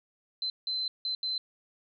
sine tone bursts at uneven times, 4067 Hz, C8, 50 cents flat, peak -29 dBFS, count 4, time 0.42-0.5 / 0.67-0.88 / 1.05-1.15 / 1.23-1.38 s, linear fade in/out 2 ms, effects none

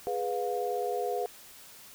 sine chord, F diminished, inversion first, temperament equal with one note detuned, 415.3 / 493.9 / 709.8 Hz, Ab4 / Cb5 / F5, 0 / 0 / +28 cents, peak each -33 dBFS, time 0.07-1.26 s, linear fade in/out 0 ms, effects white hiss -51 dBFS RMS until 1.94 s

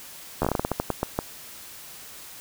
slowing click train, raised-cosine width 1 ms, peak -9 dBFS, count 14, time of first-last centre 0.42-1.189 s, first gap 12 ms, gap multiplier 1.24, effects white hiss -43 dBFS RMS until 2.4 s

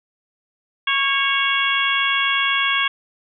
harmonic tone with a mistuned harmonic, 554 Hz, C#5, 1 cent flat, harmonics 2 / 3 / 4 / 5 / 6, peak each -23 / -23 / -23 / -23 / -23 dBFS, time 0.87-2.88 s, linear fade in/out 5 ms, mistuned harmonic 3, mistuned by -32 cents, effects none

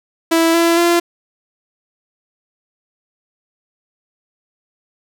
sawtooth tone with pitch steps, 329.6 / 336.3 / 343.2 Hz, E4 / E4 / F4, 0 / +35 / -30 cents, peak -7 dBFS, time 0.31-1 s, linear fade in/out 10 ms, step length 230 ms, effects none

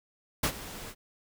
pink noise with ADSR envelope, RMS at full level -25 dBFS, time 0.43-0.95 s, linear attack 8 ms, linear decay 76 ms, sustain -17 dB, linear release 58 ms, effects none

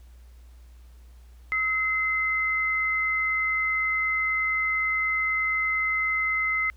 sine tone pair together, 1289.1 / 2061 Hz, E6 / C7, -39 / -27 cents, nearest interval minor sixth, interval 812 cents, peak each -31 / -23 dBFS, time 1.52-6.7 s, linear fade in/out 0 ms, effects added 60 Hz sine -46 dBFS peak until 6.76 s + pink hiss -63 dBFS RMS until 6.76 s

